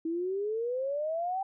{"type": "exponential sweep", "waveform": "sine", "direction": "up", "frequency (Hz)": [320, 787], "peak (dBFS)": -29, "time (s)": [0.05, 1.43], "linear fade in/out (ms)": 5, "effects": []}